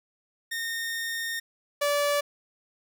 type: tone pair in turn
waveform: sawtooth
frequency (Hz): 1836 / 578.3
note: A#6 / D5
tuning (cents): -27 / -27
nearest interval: octave + minor sixth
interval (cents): 2000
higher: first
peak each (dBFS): -26 / -19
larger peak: second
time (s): 0.51-1.4 / 1.81-2.21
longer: first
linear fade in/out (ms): 10
effects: none